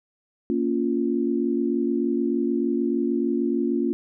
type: chord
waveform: sine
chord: Bb minor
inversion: none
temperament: just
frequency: 233.1 / 279.7 / 349.6 Hz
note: Bb3 / Db4 / F4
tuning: 0 / +16 / +2 cents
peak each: -25 dBFS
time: 0.5-3.93 s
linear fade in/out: 0 ms
effects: none